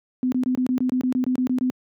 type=tone bursts; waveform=sine; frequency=253.7 Hz; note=B3; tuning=47 cents sharp; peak=-18 dBFS; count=13; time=0.23-1.7 s; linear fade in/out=0 ms; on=90 ms; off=25 ms; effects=high-pass 150 Hz 12 dB/octave